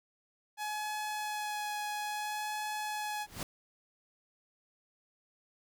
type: tone with vibrato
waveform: sawtooth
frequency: 843 Hz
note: G#5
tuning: 26 cents sharp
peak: -31 dBFS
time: 0.57-3.27 s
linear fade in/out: 50 ms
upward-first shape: sine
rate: 0.59 Hz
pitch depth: 12 cents each way
type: noise with exponential growth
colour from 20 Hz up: pink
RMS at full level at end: -35 dBFS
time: 3.19-3.43 s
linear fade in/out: 1 ms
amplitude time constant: 51 ms
effects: none